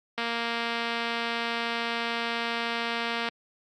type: click train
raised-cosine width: 0.3 ms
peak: -14 dBFS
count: 725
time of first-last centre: 0.18-3.287 s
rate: 233 Hz
effects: high-pass 150 Hz 12 dB/octave + Opus 48 kbps